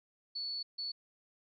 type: tone bursts at uneven times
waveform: sine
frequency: 4435 Hz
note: C#8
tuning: in tune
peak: -36 dBFS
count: 2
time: 0.35-0.63 / 0.78-0.92 s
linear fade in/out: 10 ms
effects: none